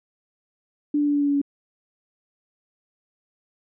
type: tone with pitch steps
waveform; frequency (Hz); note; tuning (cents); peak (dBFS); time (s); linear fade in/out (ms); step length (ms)
sine; 293.7 / 291.8 / 290 / 288.2 / 286.3 / 284.5 / 282.7; D4 / D4 / D4 / D4 / D4 / C#4 / C#4; 0 / -11 / -22 / -33 / -44 / +45 / +34; -18; 0.94-1.416; 5; 68
effects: none